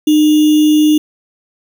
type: tone with sample-and-hold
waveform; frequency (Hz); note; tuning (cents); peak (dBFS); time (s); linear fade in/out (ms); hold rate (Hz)
sine; 304.2; D#4; -39; -6; 0.07-0.98; 5; 3150
effects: none